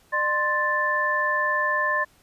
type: tone cluster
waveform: sine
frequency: 601 / 1048 / 1761 Hz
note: D5 / C6 / A6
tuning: +40 / +2 / +1 cents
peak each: -29 / -25 / -23 dBFS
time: 0.12-2.05 s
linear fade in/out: 20 ms
effects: pink hiss -59 dBFS RMS until 2.22 s + resampled to 32000 Hz